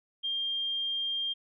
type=tone; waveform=sine; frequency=3200 Hz; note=G7; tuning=35 cents sharp; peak=-29 dBFS; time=0.23-1.34 s; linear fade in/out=20 ms; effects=none